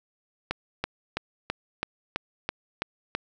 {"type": "click train", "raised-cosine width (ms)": 0.3, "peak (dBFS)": -11, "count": 9, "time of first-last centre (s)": [0.51, 3.15], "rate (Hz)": 3.03, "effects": []}